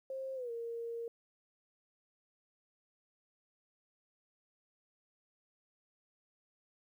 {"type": "tone with pitch glide", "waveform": "sine", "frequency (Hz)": [531, 464.9], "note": ["C5", "A#4"], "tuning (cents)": [25, -5], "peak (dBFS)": -38, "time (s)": [0.1, 1.08], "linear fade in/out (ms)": 2, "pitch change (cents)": -230, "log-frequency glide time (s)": [0.35, 0.51], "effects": ["12-bit"]}